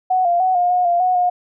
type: tone with pitch steps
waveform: sine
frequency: 742 / 695 / 746 / 711 / 722 / 695 / 734 / 717 Hz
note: F#5 / F5 / F#5 / F5 / F#5 / F5 / F#5 / F5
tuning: +5 / -9 / +14 / +31 / -43 / -9 / -14 / +45 cents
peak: -13 dBFS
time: 0.1-1.3 s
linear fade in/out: 10 ms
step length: 150 ms
effects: none